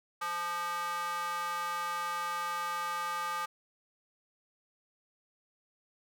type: tone with high-pass filter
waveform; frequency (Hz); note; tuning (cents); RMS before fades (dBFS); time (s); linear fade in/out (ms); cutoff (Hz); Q
square; 173.5; F3; -11; -35; 0.21-3.46; 10; 1100; 5.4
effects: none